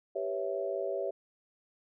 sine chord, C# half-diminished seventh, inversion second, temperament equal, 392 / 493.9 / 554.4 / 659.3 Hz, G4 / B4 / C#5 / E5, 0 / 0 / 0 / 0 cents, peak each -36 / -40 / -35 / -37 dBFS, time 0.15-1.11 s, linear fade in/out 10 ms, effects none

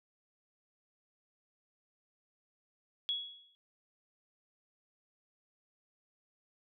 sine tone with exponential decay, 3351 Hz, G#7, 15 cents sharp, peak -29 dBFS, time 3.09-3.55 s, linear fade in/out 0 ms, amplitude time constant 100 ms, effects none

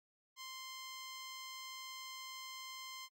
10% pulse tone, 1046.5 Hz, C6, in tune, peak -38 dBFS, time 0.36-3.09 s, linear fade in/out 50 ms, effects AAC 48 kbps

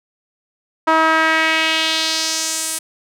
sawtooth tone with band-pass filter sweep, 320 Hz, D#4, 49 cents sharp, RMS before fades -17 dBFS, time 0.87-2.79 s, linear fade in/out 10 ms, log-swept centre 1100 to 9700 Hz, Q 2, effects none

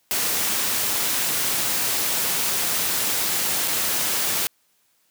white noise with dropouts, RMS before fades -23 dBFS, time 0.11-4.47 s, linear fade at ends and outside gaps 0 ms, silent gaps 3.676-3.68 s, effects white hiss -65 dBFS RMS until 5.1 s + high-pass 100 Hz 12 dB/octave

